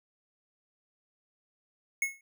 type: tone with exponential decay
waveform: square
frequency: 2183 Hz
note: C#7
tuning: 27 cents flat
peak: -24 dBFS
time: 2.02-2.21 s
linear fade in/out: 2 ms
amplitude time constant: 40 ms
effects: none